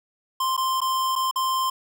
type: tone with dropouts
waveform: square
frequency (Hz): 1046.5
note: C6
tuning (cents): 0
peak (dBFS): -22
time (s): 0.4-1.7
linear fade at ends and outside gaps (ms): 5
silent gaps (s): 0.567-0.576 / 0.805-0.815 / 1.155-1.16 / 1.312-1.358
effects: none